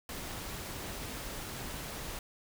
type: noise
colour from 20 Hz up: pink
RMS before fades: -41 dBFS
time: 0.09-2.19 s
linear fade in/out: 2 ms
effects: none